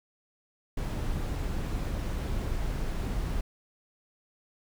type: noise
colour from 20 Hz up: brown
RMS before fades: -31 dBFS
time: 0.77-3.41 s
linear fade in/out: 5 ms
effects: none

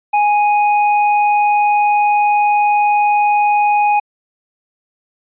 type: tone with hard clipping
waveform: triangle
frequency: 830 Hz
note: G#5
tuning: 1 cent flat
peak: -12 dBFS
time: 0.13-4 s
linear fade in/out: 10 ms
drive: 13 dB
effects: resampled to 8000 Hz

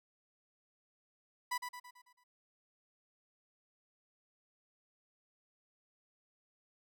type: tone with echo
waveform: 30% pulse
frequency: 988 Hz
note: B5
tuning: in tune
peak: -31 dBFS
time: 1.51-1.58 s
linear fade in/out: 10 ms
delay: 110 ms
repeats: 6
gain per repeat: -6 dB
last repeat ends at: 2.24 s
effects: none

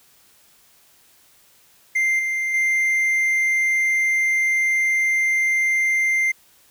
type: tone with level steps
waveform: triangle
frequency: 2093 Hz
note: C7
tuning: in tune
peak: -15 / -19 / -15 dBFS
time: 1.95-6.32 s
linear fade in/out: 10 ms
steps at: 2.19 / 2.54 s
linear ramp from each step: 2 ms
effects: white hiss -55 dBFS RMS until 6.7 s

